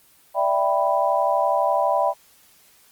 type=chord; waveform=sine; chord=E minor seventh; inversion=third; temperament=equal; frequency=587.3 / 659.3 / 784 / 987.8 Hz; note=D5 / E5 / G5 / B5; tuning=0 / 0 / 0 / 0 cents; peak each=-23 dBFS; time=0.34-2.14 s; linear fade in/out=50 ms; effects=white hiss -55 dBFS RMS until 2.91 s + Opus 24 kbps